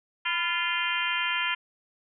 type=harmonic tone with a mistuned harmonic; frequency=347.5 Hz; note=F4; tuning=9 cents flat; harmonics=3 / 4 / 5 / 6 / 7 / 8 / 9; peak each=-33 / -33 / -33 / -33 / -33 / -33 / -33 dBFS; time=0.25-1.55 s; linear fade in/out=10 ms; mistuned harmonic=3; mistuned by=-71 cents; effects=none